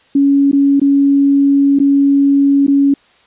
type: tone with dropouts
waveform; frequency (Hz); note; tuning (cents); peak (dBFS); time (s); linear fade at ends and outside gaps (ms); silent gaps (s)
sine; 279.3; C#4; +13; -7; 0.15-2.94; 5; 0.515-0.529 / 0.798-0.815 / 1.789-1.799 / 2.667-2.679
effects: white hiss -50 dBFS RMS until 3.26 s + resampled to 8000 Hz